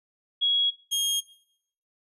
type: tone pair in turn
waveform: sine / sawtooth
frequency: 3322 / 3250 Hz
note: G#7 / G#7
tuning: 0 / -38 cents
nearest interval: unison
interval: 38 cents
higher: first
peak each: -20 dBFS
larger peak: neither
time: 0.41-0.71 / 0.91-1.21 s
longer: neither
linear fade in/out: 20 ms
effects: noise-tail reverb RT60 0.7 s tail -20 dB re dry + resampled to 32000 Hz